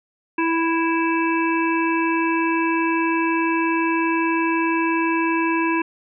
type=harmonic tone; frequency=329.6 Hz; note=E4; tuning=in tune; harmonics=1 / 3 / 5 / 7 / 8; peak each=-20 / -23 / -28 / -31 / -27 dBFS; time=0.38-5.82 s; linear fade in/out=5 ms; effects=none